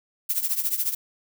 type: noise with tremolo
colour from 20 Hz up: violet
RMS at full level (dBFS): -22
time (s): 0.29-0.95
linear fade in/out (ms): 10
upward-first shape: triangle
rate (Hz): 14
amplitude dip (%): 85
effects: none